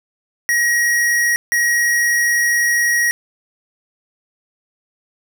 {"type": "tone bursts at uneven times", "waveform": "square", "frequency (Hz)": 1896, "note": "A#6", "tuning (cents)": 29, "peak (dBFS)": -14, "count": 2, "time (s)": [[0.49, 1.36], [1.52, 3.11]], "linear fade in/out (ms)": 0, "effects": []}